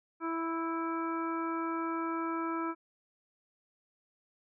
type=harmonic tone with a mistuned harmonic; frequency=329.6 Hz; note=E4; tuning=in tune; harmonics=1 / 2 / 3 / 4 / 5 / 7; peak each=-34 / -46 / -39 / -37 / -48 / -49 dBFS; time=0.2-2.75 s; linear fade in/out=50 ms; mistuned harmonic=5; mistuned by=-18 cents; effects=none